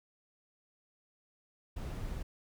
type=noise; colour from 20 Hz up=brown; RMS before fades=-39 dBFS; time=1.76-2.23 s; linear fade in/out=10 ms; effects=none